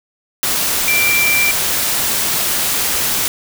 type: tone in noise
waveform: sine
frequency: 2354 Hz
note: D7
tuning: 3 cents sharp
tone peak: -13 dBFS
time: 0.88-1.51 s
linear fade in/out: 0 ms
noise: white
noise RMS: -17 dBFS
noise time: 0.43-3.28 s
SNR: +1 dB
effects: none